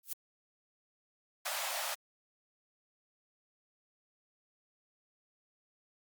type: noise with exponential growth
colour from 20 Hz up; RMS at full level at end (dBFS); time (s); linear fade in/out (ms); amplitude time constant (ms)
violet; -31; 0.03-0.13; 5; 21
type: high-pass noise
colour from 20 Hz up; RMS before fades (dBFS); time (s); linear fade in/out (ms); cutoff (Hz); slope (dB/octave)
pink; -37; 1.45-1.95; 10; 560; 96
effects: Opus 48 kbps